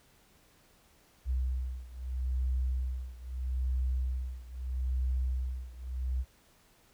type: beating tone pair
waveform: sine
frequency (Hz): 63.3 / 64.08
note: B1 / C2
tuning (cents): +43 / -35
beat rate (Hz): 0.78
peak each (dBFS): -32 / -34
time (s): 1.25-6.25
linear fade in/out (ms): 50
effects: pink hiss -64 dBFS RMS until 6.93 s